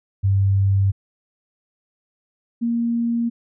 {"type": "tone pair in turn", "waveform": "sine", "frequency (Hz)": [98, 234], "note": ["G2", "A#3"], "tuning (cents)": [0, 7], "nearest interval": "octave + minor third", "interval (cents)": 1507, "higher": "second", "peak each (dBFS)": [-14, -18], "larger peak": "first", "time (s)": [[0.23, 0.92], [2.61, 3.3]], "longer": "neither", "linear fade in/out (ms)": 20, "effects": []}